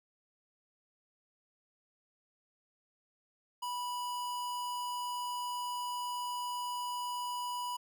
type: tone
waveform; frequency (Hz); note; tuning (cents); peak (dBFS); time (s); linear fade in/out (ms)
square; 981; B5; -12; -36; 3.62-7.77; 10
effects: none